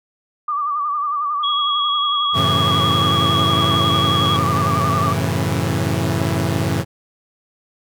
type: tone with vibrato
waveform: sine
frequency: 1174.7 Hz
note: D6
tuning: in tune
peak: -18 dBFS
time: 0.48-5.13 s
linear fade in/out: 5 ms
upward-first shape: sine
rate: 11 Hz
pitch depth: 66 cents each way
type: tone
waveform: sine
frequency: 3322 Hz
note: G#7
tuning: in tune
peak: -19 dBFS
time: 1.43-4.37 s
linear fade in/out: 10 ms
type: chord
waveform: sawtooth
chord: F# minor seventh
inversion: none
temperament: equal with one note detuned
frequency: 92.5 / 110 / 135.74 / 164.81 Hz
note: F#2 / A2 / C#3 / E3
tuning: 0 / 0 / -36 / 0 cents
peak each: -19 dBFS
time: 2.33-6.85 s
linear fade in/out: 50 ms
effects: none